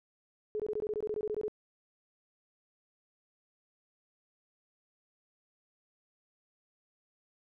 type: tone bursts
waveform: sine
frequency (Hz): 425.2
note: G#4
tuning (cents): +41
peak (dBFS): -31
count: 14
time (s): 0.55-1.481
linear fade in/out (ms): 0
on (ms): 47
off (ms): 21
effects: none